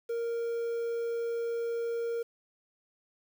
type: tone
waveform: triangle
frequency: 466.2 Hz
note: A#4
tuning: in tune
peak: -28 dBFS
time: 0.09-2.23 s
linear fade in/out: 10 ms
effects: 9-bit